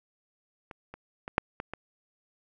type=clicks; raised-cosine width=0.5 ms; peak=-27 / -27 / -22 / -6 / -19 / -21 dBFS; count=6; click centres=0.712 / 0.94 / 1.279 / 1.381 / 1.601 / 1.736 s; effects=none